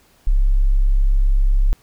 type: tone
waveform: sine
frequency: 33.84 Hz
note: C#1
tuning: 41 cents flat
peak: -11 dBFS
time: 0.27-1.73 s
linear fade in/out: 0 ms
effects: pink hiss -55 dBFS RMS until 1.82 s